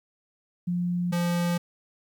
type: tone pair in turn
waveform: sine / square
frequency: 176.3 / 173.47 Hz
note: F3 / F3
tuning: +17 / -11 cents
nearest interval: unison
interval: 28 cents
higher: first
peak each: -24 dBFS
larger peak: neither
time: 0.67-1.12 / 1.12-1.58 s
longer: second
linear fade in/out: 10 ms
effects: 11-bit